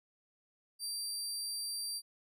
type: tone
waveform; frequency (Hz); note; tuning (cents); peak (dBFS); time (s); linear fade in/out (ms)
25% pulse; 4699; D8; 0; -32; 0.79-2.02; 50
effects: none